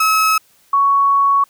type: tone pair in turn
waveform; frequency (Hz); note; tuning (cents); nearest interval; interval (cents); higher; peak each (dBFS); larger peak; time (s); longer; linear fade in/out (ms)
35% pulse / sine; 1288 / 1115.1; E6 / C#6; -41 / +10; major second; 249; first; -10; neither; 0-0.38 / 0.73-1.44; second; 5
effects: white hiss -54 dBFS RMS until 1.49 s